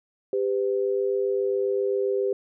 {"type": "tone pair together", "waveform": "sine", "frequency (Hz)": [396.6, 504], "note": ["G4", "B4"], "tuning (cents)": [20, 35], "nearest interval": "major third", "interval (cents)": 415, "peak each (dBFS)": [-23, -27], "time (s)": [0.33, 2.33], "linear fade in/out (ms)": 2, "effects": []}